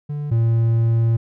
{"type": "tone pair in turn", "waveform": "triangle", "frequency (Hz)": [146.83, 114.73], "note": ["D3", "A#2"], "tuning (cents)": [0, -27], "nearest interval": "major third", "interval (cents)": 427, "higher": "first", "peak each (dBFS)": [-21, -12], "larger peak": "second", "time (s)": [[0.09, 0.31], [0.31, 1.17]], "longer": "second", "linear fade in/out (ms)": 10, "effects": []}